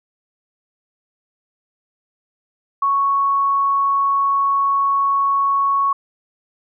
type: tone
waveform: sine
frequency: 1108.7 Hz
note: C#6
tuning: in tune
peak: -14 dBFS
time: 2.82-5.93 s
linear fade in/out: 5 ms
effects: none